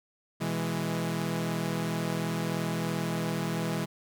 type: chord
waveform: sawtooth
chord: E major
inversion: second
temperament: equal with one note detuned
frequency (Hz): 124.26 / 164.81 / 207.7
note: B2 / E3 / G#3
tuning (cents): +11 / 0 / 0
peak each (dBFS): -33 / -27 / -30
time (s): 0.4-3.86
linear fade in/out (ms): 20
effects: none